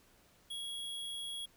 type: tone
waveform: square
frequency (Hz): 3322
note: G#7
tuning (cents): 0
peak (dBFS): -40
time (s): 0.5-1.46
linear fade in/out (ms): 10
effects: pink hiss -66 dBFS RMS until 1.56 s